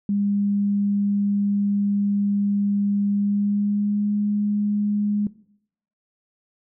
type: tone with pitch glide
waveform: sine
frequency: 202.2 to 206.7 Hz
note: G#3 to G#3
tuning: -46 to -8 cents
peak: -19 dBFS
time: 0.09-5.27 s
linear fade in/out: 2 ms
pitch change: +38 cents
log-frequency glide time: 3.1-4.12 s
effects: noise-tail reverb RT60 0.7 s tail -19 dB re dry